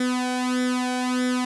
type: tone with flanger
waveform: sawtooth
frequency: 251.1 Hz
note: B3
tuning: 29 cents sharp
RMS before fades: -24 dBFS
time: 0-1.45 s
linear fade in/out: 5 ms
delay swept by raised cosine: 0.55 to 1.31 ms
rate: 1.6 Hz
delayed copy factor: +0.8
effects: resampled to 24000 Hz